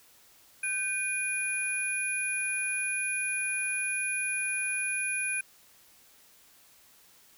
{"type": "tone cluster", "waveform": "sine", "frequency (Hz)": [1544, 2445, 10520], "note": ["G6", "D#7", "E9"], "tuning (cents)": [-27, -31, -5], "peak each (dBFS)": [-36, -30, -33], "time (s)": [0.63, 5.41], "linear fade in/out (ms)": 5, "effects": ["tanh soft clip ceiling -19 dBFS", "white hiss -59 dBFS RMS until 7.37 s"]}